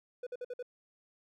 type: tone bursts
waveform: triangle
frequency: 493.9 Hz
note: B4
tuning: in tune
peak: -35 dBFS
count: 5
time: 0.23-0.627 s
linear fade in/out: 5 ms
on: 37 ms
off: 53 ms
effects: none

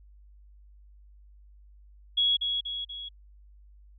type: tone with echo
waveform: sine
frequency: 3337 Hz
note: G#7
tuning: 8 cents sharp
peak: -21 dBFS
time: 2.17-2.37 s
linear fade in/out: 10 ms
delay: 240 ms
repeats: 3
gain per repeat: -5 dB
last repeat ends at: 3.09 s
effects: added 50 Hz sine -51 dBFS peak until 3.98 s

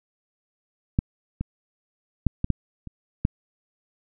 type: clicks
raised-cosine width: 5 ms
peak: -7 / -15 / -6 / -11 / -8 / -24 / -7 dBFS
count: 7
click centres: 0.989 / 1.41 / 2.267 / 2.444 / 2.503 / 2.873 / 3.251 s
effects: none

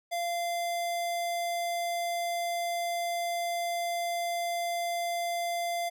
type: tone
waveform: square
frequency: 690 Hz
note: F5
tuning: 21 cents flat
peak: -30 dBFS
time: 0.11-5.9 s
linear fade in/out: 20 ms
effects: none

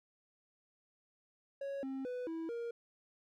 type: tone with pitch steps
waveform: triangle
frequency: 554 / 267.2 / 497 / 326.6 / 469.1 Hz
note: C#5 / C4 / B4 / E4 / A#4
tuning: -1 / +36 / +11 / -16 / +11 cents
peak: -36 dBFS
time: 1.61-2.71 s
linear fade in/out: 5 ms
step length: 220 ms
effects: none

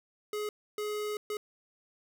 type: tone bursts at uneven times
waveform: square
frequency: 420.5 Hz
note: G#4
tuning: 22 cents sharp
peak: -33 dBFS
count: 3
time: 0.33-0.49 / 0.78-1.17 / 1.3-1.37 s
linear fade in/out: 2 ms
effects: none

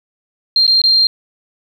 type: tone with dropouts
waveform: sine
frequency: 4186 Hz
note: C8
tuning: in tune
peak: -8 dBFS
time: 0.56-1.07 s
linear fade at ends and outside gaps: 2 ms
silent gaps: 0.667-0.677 / 0.817-0.838 s
effects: 7-bit

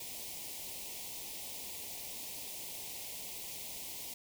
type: band-stop noise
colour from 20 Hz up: white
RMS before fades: -44 dBFS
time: 0-4.14 s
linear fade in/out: 5 ms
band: 970 to 2100 Hz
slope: 48 dB/octave
effects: none

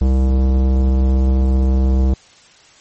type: tone with tanh clipping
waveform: sine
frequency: 65.41 Hz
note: C2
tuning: in tune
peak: -13 dBFS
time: 0.01-2.14 s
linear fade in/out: 5 ms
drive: 17 dB
effects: white hiss -47 dBFS RMS until 2.8 s + MP3 32 kbps

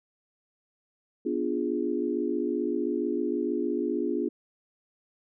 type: chord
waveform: sine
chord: B diminished seventh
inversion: none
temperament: equal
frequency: 246.9 / 293.7 / 349.2 / 415.3 Hz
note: B3 / D4 / F4 / Ab4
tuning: 0 / 0 / 0 / 0 cents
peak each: -32 / -31 / -30 / -32 dBFS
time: 1.25-4.29 s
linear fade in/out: 10 ms
effects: none

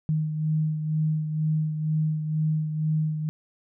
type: beating tone pair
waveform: sine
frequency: 155.1 / 157.2 Hz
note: D#3 / D#3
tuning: -5 / +18 cents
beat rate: 2.1 Hz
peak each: -23 / -32 dBFS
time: 0.09-3.29 s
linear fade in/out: 0 ms
effects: none

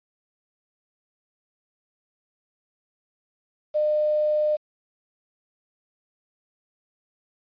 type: tone with quantisation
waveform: sine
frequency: 605 Hz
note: D#5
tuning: 49 cents flat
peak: -19 dBFS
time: 3.74-4.57 s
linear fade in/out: 20 ms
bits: 8
effects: resampled to 11025 Hz

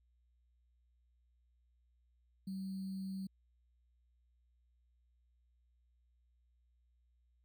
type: tone with sample-and-hold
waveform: sine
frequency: 191.2 Hz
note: G3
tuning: 43 cents flat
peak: -39 dBFS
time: 2.47-3.27 s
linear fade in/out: 5 ms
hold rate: 4410 Hz
effects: added 60 Hz sine -70 dBFS peak until 7.44 s

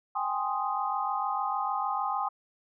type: chord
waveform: sine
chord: Ab major seventh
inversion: third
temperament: equal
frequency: 784 / 830.6 / 1046.5 / 1244.5 Hz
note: G5 / Ab5 / C6 / Eb6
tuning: 0 / 0 / 0 / 0 cents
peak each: -33 dBFS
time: 0.15-2.29 s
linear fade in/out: 10 ms
effects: none

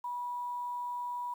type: tone with quantisation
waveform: sine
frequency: 974 Hz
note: B5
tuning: 24 cents flat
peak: -34 dBFS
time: 0.04-1.34 s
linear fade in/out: 5 ms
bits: 10
effects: none

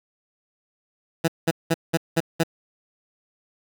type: tone bursts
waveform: 15% pulse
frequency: 164.81 Hz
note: E3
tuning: in tune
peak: -11 dBFS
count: 6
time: 1.24-2.436 s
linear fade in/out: 10 ms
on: 41 ms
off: 190 ms
effects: 8-bit

